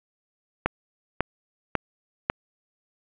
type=click train; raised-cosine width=0.5 ms; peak=-6 dBFS; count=4; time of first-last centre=0.66-2.299 s; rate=1.83 Hz; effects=resampled to 8000 Hz + 8-bit